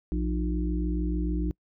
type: harmonic tone with a mistuned harmonic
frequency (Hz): 58.8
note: A#1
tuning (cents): +16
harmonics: 1 / 3 / 5 / 6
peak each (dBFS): -27 / -32 / -32 / -39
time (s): 0.12-1.51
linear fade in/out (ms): 0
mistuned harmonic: 5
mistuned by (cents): +69
effects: noise-tail reverb RT60 0.1 s tail -26 dB re dry